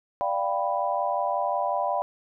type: chord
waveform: sine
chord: G dominant seventh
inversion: second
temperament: equal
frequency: 587.3 / 698.5 / 784 / 987.8 Hz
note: D5 / F5 / G5 / B5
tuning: 0 / 0 / 0 / 0 cents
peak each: -29 dBFS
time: 0.21-2.02 s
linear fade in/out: 0 ms
effects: none